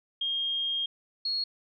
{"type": "tone pair in turn", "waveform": "sine", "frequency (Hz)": [3230, 4312], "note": ["G#7", "C#8"], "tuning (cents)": [-49, -49], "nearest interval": "perfect fourth", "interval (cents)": 500, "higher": "second", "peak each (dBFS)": [-27, -27], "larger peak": "neither", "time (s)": [[0.21, 0.86], [1.25, 1.44]], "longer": "first", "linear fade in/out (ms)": 5, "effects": []}